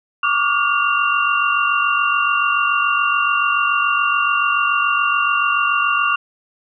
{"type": "tone cluster", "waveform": "sine", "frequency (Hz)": [1140, 1187, 1424, 2766], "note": ["C#6", "D6", "F6", "F7"], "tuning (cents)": [48, 18, 33, -17], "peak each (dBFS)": -20, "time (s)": [0.23, 6.16], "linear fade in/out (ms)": 5, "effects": []}